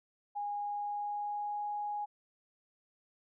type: tone with pitch glide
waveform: sine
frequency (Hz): 821 to 829.1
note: G#5 to G#5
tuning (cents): -20 to -3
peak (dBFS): -34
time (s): 0.35-2.06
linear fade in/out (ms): 20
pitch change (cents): +17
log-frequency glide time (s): 0.57-1.65
effects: none